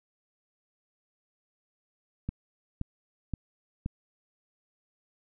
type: click train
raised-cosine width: 5 ms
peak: -19 dBFS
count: 4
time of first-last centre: 2.29-3.861 s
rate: 1.91 Hz
effects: none